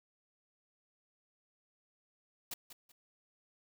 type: noise with echo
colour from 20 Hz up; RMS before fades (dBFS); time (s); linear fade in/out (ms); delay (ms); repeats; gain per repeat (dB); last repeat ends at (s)
white; -41; 2.51-2.54; 5; 190; 2; -11; 2.92
effects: none